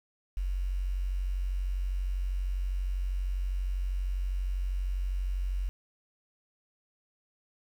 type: tone with quantisation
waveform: sine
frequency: 46.25 Hz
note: F#1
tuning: in tune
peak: -28 dBFS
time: 0.37-5.69 s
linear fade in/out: 0 ms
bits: 9
effects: none